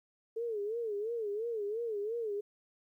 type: tone with vibrato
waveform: sine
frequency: 437.3 Hz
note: A4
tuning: 11 cents flat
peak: -33 dBFS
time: 0.36-2.41 s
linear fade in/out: 10 ms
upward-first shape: sine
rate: 2.9 Hz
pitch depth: 140 cents each way
effects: 12-bit